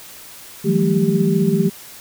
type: tone cluster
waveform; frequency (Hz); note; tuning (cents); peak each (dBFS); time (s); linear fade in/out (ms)
sine; 160.1 / 177.8 / 193.3 / 218.1 / 393; D#3 / F3 / G3 / A3 / G4; +50 / +31 / -24 / -15 / +4; -20; 0.64-1.7; 20
effects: white hiss -39 dBFS RMS until 2 s